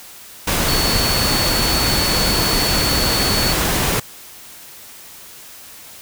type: tone in noise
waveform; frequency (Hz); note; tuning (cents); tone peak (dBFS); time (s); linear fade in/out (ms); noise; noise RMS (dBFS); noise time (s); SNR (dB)
sine; 4435; C#8; 0; -20; 0.68-3.53; 5; pink; -18; 0.47-4; -5
effects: white hiss -39 dBFS RMS until 6.01 s